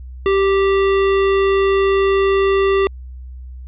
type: tone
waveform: square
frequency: 391.1 Hz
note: G4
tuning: 4 cents flat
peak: -13 dBFS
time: 0.26-2.87 s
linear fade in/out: 0 ms
effects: added 63 Hz sine -30 dBFS peak until 3.67 s + resampled to 8000 Hz

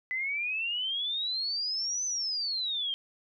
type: exponential two-way sweep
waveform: sine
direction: up then down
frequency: 2000 to 6160 to 3144 Hz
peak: -29 dBFS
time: 0.11-2.94 s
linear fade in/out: 0 ms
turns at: 2.05 s
effects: none

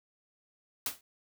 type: noise with exponential decay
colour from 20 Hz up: white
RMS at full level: -29 dBFS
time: 0.86-1.01 s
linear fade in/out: 2 ms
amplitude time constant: 32 ms
effects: none

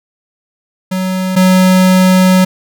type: tone pair in turn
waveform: square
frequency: 186.3 / 185.53 Hz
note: F#3 / F#3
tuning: +12 / +5 cents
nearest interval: unison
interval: 7 cents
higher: first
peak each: -14 / -6 dBFS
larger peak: second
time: 0.91-1.36 / 1.36-2.45 s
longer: second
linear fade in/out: 10 ms
effects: none

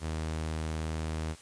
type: tone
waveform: sawtooth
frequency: 79 Hz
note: D#2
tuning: 27 cents sharp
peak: -28 dBFS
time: 0-1.36 s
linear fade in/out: 50 ms
effects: white hiss -53 dBFS RMS until 1.41 s + resampled to 22050 Hz

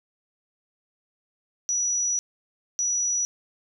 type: tone bursts at uneven times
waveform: sine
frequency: 5870 Hz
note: F#8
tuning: 15 cents flat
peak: -22 dBFS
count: 2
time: 1.69-2.19 / 2.79-3.25 s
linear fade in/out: 0 ms
effects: none

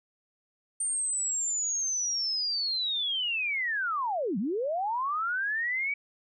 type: linear two-way sweep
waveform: sine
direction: down then up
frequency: 8870 to 174 to 2293 Hz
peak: -27 dBFS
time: 0.8-5.94 s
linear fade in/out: 5 ms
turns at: 4.38 s
effects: none

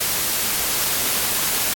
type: noise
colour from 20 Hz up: white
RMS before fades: -21 dBFS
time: 0-1.74 s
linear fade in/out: 10 ms
effects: AAC 64 kbps

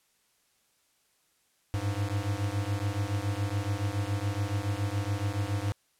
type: beating tone pair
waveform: square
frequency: 98 / 105.1 Hz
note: G2 / G#2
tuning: 0 / +21 cents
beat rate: 7.1 Hz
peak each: -32 / -32 dBFS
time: 1.74-5.72 s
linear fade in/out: 0 ms
effects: white hiss -70 dBFS RMS until 5.99 s + low-pass 12000 Hz 12 dB/octave

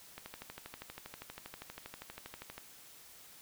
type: click train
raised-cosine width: 0.3 ms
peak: -28 dBFS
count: 31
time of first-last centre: 0.18-2.58 s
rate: 12.5 Hz
effects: white hiss -56 dBFS RMS until 3.41 s

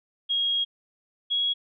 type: tone pair in turn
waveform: sine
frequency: 3277 / 3323 Hz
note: G#7 / G#7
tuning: -24 / 0 cents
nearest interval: unison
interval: 24 cents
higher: second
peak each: -22 dBFS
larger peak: neither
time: 0.29-0.65 / 1.3-1.54 s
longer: first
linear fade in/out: 20 ms
effects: none

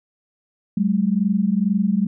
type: tone pair together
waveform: sine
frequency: 190 / 212.2 Hz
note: F#3 / G#3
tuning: +46 / +38 cents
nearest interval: major second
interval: 192 cents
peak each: -19 dBFS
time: 0.77-2.07 s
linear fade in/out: 5 ms
effects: none

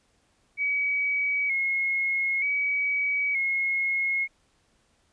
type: tone with vibrato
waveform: sine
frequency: 2217 Hz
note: C#7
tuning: in tune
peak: -23 dBFS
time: 0.57-4.28 s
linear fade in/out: 50 ms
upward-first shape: square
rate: 0.54 Hz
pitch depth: 42 cents each way
effects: pink hiss -67 dBFS RMS until 5.12 s + resampled to 22050 Hz

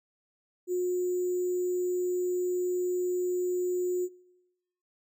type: tone with sample-and-hold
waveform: sine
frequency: 360.4 Hz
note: F#4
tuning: 45 cents flat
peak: -26 dBFS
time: 0.67-4.09 s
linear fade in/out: 50 ms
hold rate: 7350 Hz
effects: noise-tail reverb RT60 1.0 s tail -24 dB re dry

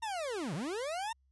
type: linear two-way sweep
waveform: 40% pulse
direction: down then up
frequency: 932.3 to 130.81 to 932.3 Hz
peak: -34 dBFS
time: 0.02-1.13 s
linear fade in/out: 10 ms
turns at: 0.54 s
effects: added 66 Hz sine -67 dBFS peak until 1.31 s + resampled to 24000 Hz

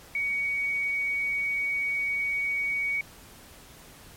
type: tone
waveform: sine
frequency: 2246 Hz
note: C#7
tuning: 22 cents sharp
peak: -25 dBFS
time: 0.15-3.01 s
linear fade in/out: 2 ms
effects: pink hiss -50 dBFS RMS until 4.16 s + MP3 64 kbps

